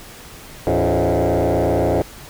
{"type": "tone with frequency modulation", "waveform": "sine", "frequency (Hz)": 103.83, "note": "G#2", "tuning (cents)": 0, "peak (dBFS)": -12, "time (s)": [0.67, 2.02], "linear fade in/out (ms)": 0, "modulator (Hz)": 88, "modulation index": 7.2, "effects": ["tanh soft clip ceiling -13 dBFS", "pink hiss -39 dBFS RMS until 2.29 s"]}